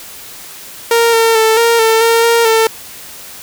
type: tone with pitch steps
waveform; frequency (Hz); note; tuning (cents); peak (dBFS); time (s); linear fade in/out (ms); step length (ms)
sawtooth; 464.2 / 454.7 / 442.9 / 464.4 / 447.6 / 459.4 / 464.8 / 447.4; A#4 / A#4 / A4 / A#4 / A4 / A#4 / A#4 / A4; -7 / -43 / +11 / -7 / +30 / -25 / -5 / +29; -4; 0.91-2.67; 2; 220
effects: white hiss -32 dBFS RMS until 3.42 s